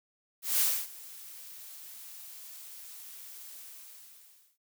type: noise with ADSR envelope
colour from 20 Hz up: blue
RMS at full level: -25 dBFS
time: 0.42-4.58 s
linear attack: 180 ms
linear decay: 270 ms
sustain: -22 dB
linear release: 1000 ms
effects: none